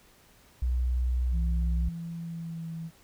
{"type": "tone with vibrato", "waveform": "sine", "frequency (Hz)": 62, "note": "B1", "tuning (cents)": 7, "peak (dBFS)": -24, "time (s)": [0.62, 1.89], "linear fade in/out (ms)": 5, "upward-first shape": "sine", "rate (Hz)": 18, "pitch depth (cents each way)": 12}
{"type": "tone with pitch glide", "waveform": "sine", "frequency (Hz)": [167.6, 163.77], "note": ["E3", "E3"], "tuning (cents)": [29, -11], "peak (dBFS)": -34, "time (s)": [1.31, 2.91], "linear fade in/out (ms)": 50, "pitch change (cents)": -40, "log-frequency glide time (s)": [2.23, 2.71]}
{"effects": ["pink hiss -59 dBFS RMS until 3.03 s"]}